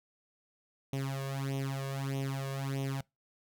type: tone with flanger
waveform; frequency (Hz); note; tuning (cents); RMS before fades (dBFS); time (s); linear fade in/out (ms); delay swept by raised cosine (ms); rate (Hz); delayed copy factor
sawtooth; 136.2; C#3; -30; -35; 0.93-3.01; 2; 0.32 to 1.82; 1.6; +0.8
effects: noise-tail reverb RT60 0.2 s tail -24 dB re dry